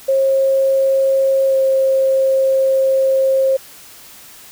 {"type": "tone with pitch glide", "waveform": "sine", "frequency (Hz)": [538, 533.4], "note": ["C5", "C5"], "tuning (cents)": [48, 33], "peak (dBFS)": -11, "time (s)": [0.08, 3.57], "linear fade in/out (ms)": 10, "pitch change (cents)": -15, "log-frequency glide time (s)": [1.48, 1.55], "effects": ["white hiss -40 dBFS RMS until 4.51 s"]}